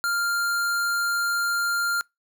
square tone, 1396.9 Hz, F6, in tune, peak -23 dBFS, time 0.04-2.01 s, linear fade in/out 0 ms, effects noise-tail reverb RT60 0.2 s tail -26 dB re dry

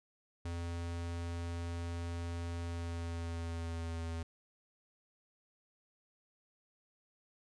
square tone with pitch glide, 85.3 to 82.78 Hz, F2 to E2, -40 to +8 cents, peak -38 dBFS, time 0.45-4.23 s, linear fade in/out 5 ms, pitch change -52 cents, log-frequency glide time 2.63-4.04 s, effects resampled to 22050 Hz

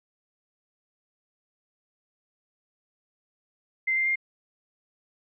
sine tone with pitch steps, 2079 / 2097 / 2115 Hz, C7 / C7 / C7, -12 / +3 / +18 cents, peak -22 dBFS, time 3.87-4.158 s, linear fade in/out 10 ms, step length 96 ms, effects none

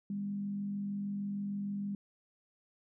sine tone with frequency modulation, 201.1 Hz, G3, 44 cents sharp, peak -34 dBFS, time 0.1-1.95 s, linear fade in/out 2 ms, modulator 46.5 Hz, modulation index 0.29, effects none

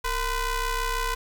sawtooth ring-modulated tone, 493.9 Hz, B4, in tune, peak -18 dBFS, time 0.04-1.15 s, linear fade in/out 10 ms, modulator 527 Hz, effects 8-bit

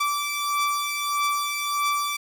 sawtooth beating tone pair, 1162 / 1163.6 Hz, D6 / D6, -19 / -16 cents, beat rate 1.6 Hz, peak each -25 / -21 dBFS, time 0-2.17 s, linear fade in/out 10 ms, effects none

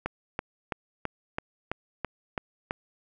click train, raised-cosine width 0.5 ms, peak -14 dBFS, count 9, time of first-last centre 0.06-2.709 s, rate 3.02 Hz, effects none

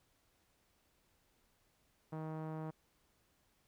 sawtooth tone with low-pass filter, 157.5 Hz, D#3, 21 cents sharp, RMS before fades -43 dBFS, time 2.12-2.71 s, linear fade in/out 10 ms, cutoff 1000 Hz, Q 1.3, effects pink hiss -75 dBFS RMS until 3.67 s

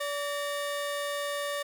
30% pulse tone pair together, 575 / 1825.5 Hz, D5 / A#6, -37 / -37 cents, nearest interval octave + minor sixth, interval 2000 cents, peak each -29 / -34 dBFS, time 0-1.63 s, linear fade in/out 10 ms, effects none

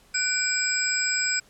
sine tone cluster, 1496 / 2346 / 5030 / 7650 Hz, F#6 / D7 / D#8 / A#8, +19 / -2 / +18 / +44 cents, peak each -28 dBFS, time 0.14-1.4 s, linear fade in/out 10 ms, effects pink hiss -57 dBFS RMS until 1.49 s + low-pass 12000 Hz 12 dB/octave

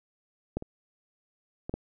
clicks, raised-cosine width 2 ms, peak -16 / -25 / -21 / -18 dBFS, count 4, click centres 0.57 / 0.624 / 1.695 / 1.74 s, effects none

